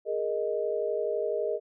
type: chord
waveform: sine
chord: Ab suspended second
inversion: none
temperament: just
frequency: 415.3 / 467.2 / 623 Hz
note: Ab4 / Bb4 / Eb5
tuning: 0 / +4 / +2 cents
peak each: -31 dBFS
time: 0.05-1.6 s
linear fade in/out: 50 ms
effects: none